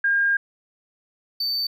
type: tone pair in turn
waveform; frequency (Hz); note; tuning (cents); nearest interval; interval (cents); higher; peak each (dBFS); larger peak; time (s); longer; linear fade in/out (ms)
sine / triangle; 1613 / 4562; G6 / C#8; +49 / +49; octave + tritone; 1800; second; -17 / -21; first; 0.04-0.37 / 1.4-1.67; first; 5
effects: none